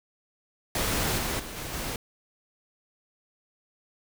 pink noise with level steps, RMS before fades -27 / -30 / -39 / -36 / -33 dBFS, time 0.75-1.96 s, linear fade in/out 2 ms, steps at 1.18 / 1.39 / 1.56 / 1.73 s, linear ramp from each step 10 ms, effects none

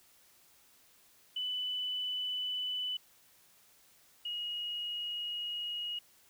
sine tone pair in turn, 2992 / 2886 Hz, F#7 / F#7, +19 / -44 cents, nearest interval minor second, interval 63 cents, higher first, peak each -33 / -35 dBFS, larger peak first, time 1.36-2.97 / 4.25-5.99 s, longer second, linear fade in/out 5 ms, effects white hiss -64 dBFS RMS until 6.29 s

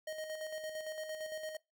square tone with tremolo, 624 Hz, D#5, 5 cents sharp, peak -39 dBFS, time 0.07-1.57 s, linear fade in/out 5 ms, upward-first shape square, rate 8.8 Hz, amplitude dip 45%, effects noise-tail reverb RT60 0.2 s tail -23 dB re dry

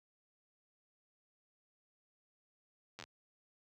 slowing click train, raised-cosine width 0.2 ms, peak -29 dBFS, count 5, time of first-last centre 2.99-3.039 s, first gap 10 ms, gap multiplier 1.14, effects high-pass 80 Hz 12 dB/octave

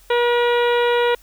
harmonic tone, 480 Hz, B4, 49 cents flat, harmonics 1 / 2 / 3 / 4 / 5 / 6 / 7 / 8, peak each -16 / -22 / -26 / -28 / -30 / -32 / -33 / -34 dBFS, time 0.1-1.15 s, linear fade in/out 5 ms, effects added 43 Hz sine -49 dBFS peak until 1.22 s + white hiss -52 dBFS RMS until 1.22 s

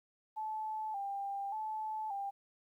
sine tone with vibrato, 830.6 Hz, G#5, in tune, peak -36 dBFS, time 0.36-2.31 s, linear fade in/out 20 ms, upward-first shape square, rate 0.86 Hz, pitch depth 76 cents each way, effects 12-bit

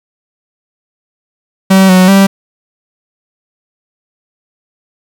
45% pulse tone with pitch steps, 191.2 / 184.7 / 195.3 Hz, G3 / F#3 / G3, -43 / -3 / -6 cents, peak -3 dBFS, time 1.7-2.27 s, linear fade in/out 10 ms, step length 190 ms, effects 7-bit

